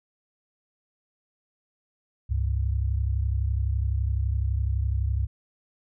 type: tone pair together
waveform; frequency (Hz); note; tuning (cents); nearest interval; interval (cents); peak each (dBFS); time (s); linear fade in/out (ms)
sine; 67.91 / 99.8; C#2 / G2; -35 / +32; perfect fifth; 667; -24 / -27; 2.29-5.27; 20
effects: none